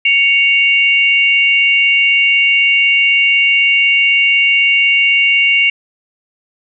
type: tone pair together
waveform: sine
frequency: 2226 / 2780 Hz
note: C#7 / F7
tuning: +7 / -9 cents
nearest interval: major third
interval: 384 cents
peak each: -11 dBFS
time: 0.05-5.7 s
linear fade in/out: 5 ms
effects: none